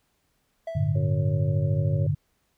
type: tone with exponential decay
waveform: triangle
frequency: 659.3 Hz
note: E5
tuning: in tune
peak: -26 dBFS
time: 0.67-1.13 s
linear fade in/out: 5 ms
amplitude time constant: 100 ms
type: chord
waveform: sine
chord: G suspended second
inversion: none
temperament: equal with one note detuned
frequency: 98 / 111.41 / 146.83 Hz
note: G2 / A2 / D3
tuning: 0 / +22 / 0 cents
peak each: -26 / -27 / -24 dBFS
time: 0.75-2.15 s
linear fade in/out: 10 ms
type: harmonic tone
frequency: 92.5 Hz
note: F#2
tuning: in tune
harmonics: 3 / 4 / 5 / 6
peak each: -43 / -41 / -43 / -34 dBFS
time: 0.95-2.07 s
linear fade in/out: 5 ms
effects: pink hiss -71 dBFS RMS until 2.57 s